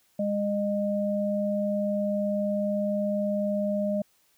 sine tone pair together, 204.2 / 611.9 Hz, G#3 / D#5, -29 / -29 cents, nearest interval octave + perfect fifth, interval 1900 cents, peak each -27 dBFS, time 0.19-4.02 s, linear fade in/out 5 ms, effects white hiss -66 dBFS RMS until 4.37 s

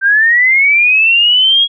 sine linear sweep, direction up, 1554 to 3322 Hz, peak -6 dBFS, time 0.01-1.68 s, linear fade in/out 50 ms, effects none

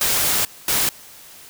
white noise bursts at uneven times, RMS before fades -19 dBFS, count 2, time 0.01-0.45 / 0.68-0.89 s, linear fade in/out 2 ms, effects white hiss -43 dBFS RMS until 1.49 s

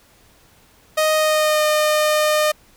sawtooth tone with pitch glide, 622.3 to 609.1 Hz, D#5 to D#5, 0 to -37 cents, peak -11 dBFS, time 0.97-2.52 s, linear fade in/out 10 ms, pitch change -37 cents, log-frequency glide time 1.14-1.65 s, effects pink hiss -53 dBFS RMS until 2.76 s

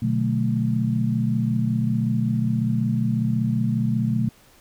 sine chord, B minor seventh, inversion none, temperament equal with one note detuned, 123.47 / 148.8 / 185 / 220 Hz, B2 / D3 / F#3 / A3, 0 / +23 / 0 / 0 cents, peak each -23 / -28 / -28 / -23 dBFS, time 0.02-4.29 s, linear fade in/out 5 ms, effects pink hiss -54 dBFS RMS until 4.6 s

